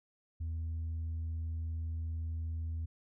sine tone with tanh clipping, 81.3 Hz, E2, 23 cents flat, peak -35 dBFS, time 0.4-2.86 s, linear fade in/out 10 ms, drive 1 dB, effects none

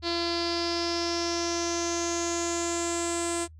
sawtooth tone with low-pass filter sweep, 340.8 Hz, F4, 42 cents flat, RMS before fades -29 dBFS, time 0.02-3.48 s, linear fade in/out 50 ms, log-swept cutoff 4400 to 8300 Hz, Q 7.2, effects noise-tail reverb RT60 0.1 s tail -25 dB re dry + added 79 Hz sine -46 dBFS peak until 3.59 s

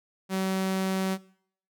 sawtooth tone, 190 Hz, F#3, 46 cents sharp, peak -22 dBFS, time 0.29-1.18 s, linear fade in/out 50 ms, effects noise-tail reverb RT60 0.6 s tail -20 dB re dry

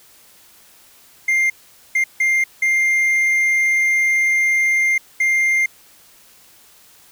triangle tone bursts at uneven times, 2106 Hz, C7, 11 cents sharp, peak -12 dBFS, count 5, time 1.28-1.5 / 1.95-2.04 / 2.2-2.44 / 2.62-4.98 / 5.2-5.66 s, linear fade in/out 5 ms, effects white hiss -49 dBFS RMS until 7.11 s

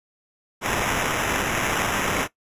violet noise with sample-and-hold, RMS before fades -24 dBFS, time 0.61-2.28 s, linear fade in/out 50 ms, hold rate 4410 Hz, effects noise-tail reverb RT60 0.1 s tail -17 dB re dry + resampled to 32000 Hz

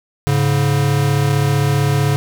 square tone pair together, 106.2 / 141.76 Hz, G#2 / C#3, +39 / +39 cents, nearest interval perfect fourth, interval 500 cents, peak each -19 / -15 dBFS, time 0.27-2.16 s, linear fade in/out 0 ms, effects none

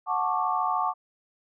sine chord, D major seventh, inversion first, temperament just, 734.2 / 881 / 1101.2 / 1174.7 Hz, F#5 / A5 / C#6 / D6, -14 / +2 / -12 / 0 cents, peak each -29 dBFS, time 0.06-0.94 s, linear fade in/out 50 ms, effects none

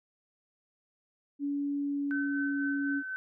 sine tone with pitch glide, 284.6 to 281.3 Hz, C#4 to C#4, +46 to +26 cents, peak -29 dBFS, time 1.39-3.03 s, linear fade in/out 50 ms, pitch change -20 cents, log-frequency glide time 1.78-2.64 s
sine tone with tremolo, 1526 Hz, G6, 47 cents flat, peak -32 dBFS, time 2.11-3.16 s, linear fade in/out 0 ms, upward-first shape sine, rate 4 Hz, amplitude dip 40%
effects none

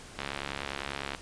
click train, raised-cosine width 0.3 ms, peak -17 dBFS, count 68, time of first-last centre 0.19-1.149 s, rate 69.9 Hz, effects pink hiss -48 dBFS RMS until 1.21 s + resampled to 22050 Hz

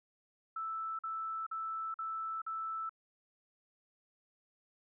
sine tone bursts, 1318.5 Hz, E6, in tune, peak -36 dBFS, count 5, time 0.56-2.894 s, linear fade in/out 5 ms, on 430 ms, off 46 ms, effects none

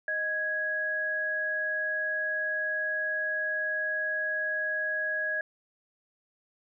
sine tone pair together, 622 / 1660.5 Hz, D#5 / G#6, -1 / -1 cents, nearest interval octave + perfect fourth, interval 1700 cents, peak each -36 / -28 dBFS, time 0.08-5.41 s, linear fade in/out 2 ms, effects none

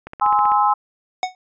click train, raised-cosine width 0.5 ms, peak -18 dBFS, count 8, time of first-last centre 0.07-0.519 s, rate 15.6 Hz
sine chord, Ab augmented, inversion none, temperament just, 830.6 / 1038.3 / 1297.8 Hz, Ab5 / C6 / E6, 0 / -14 / -27 cents, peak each -16 / -18 / -20 dBFS, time 0.21-0.74 s, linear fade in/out 10 ms
square tone with exponential decay, 740 Hz, F#5, in tune, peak -16 dBFS, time 1.23-1.35 s, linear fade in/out 1 ms, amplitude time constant 26 ms
effects resampled to 16000 Hz

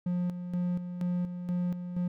triangle tone with tremolo, 177.7 Hz, F3, 30 cents sharp, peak -25 dBFS, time 0.06-2.08 s, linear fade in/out 5 ms, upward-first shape square, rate 2.1 Hz, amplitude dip 60%, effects none

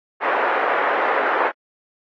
pink band-pass noise, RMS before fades -20 dBFS, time 0.2-1.52 s, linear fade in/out 50 ms, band 470 to 1900 Hz, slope 24 dB/octave, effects AAC 32 kbps

